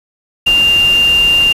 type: tone in noise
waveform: sine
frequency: 2794 Hz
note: F7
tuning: in tune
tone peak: -7 dBFS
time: 0.46-1.53 s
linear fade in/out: 10 ms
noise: pink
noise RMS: -24 dBFS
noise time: 0.46-1.53 s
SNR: +14 dB
effects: resampled to 32000 Hz